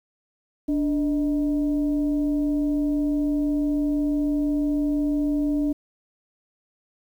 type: tone with frequency modulation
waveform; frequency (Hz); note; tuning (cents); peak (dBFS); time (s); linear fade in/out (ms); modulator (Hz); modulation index
sine; 292; D4; -10; -20; 0.68-5.73; 10; 330; 0.37
effects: 9-bit